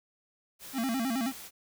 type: noise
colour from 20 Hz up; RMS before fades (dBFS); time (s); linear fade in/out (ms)
white; -45; 0.59-1.51; 50
type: tone with vibrato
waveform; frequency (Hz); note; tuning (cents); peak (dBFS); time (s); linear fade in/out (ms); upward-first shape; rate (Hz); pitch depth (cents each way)
square; 246.9; B3; 0; -29; 0.73-1.33; 50; square; 9.4; 140
effects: none